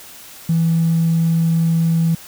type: tone with tanh clipping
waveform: triangle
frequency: 164.7 Hz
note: E3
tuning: 1 cent flat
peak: -12 dBFS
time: 0.49-2.15 s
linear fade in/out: 5 ms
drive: 1 dB
effects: white hiss -39 dBFS RMS until 2.27 s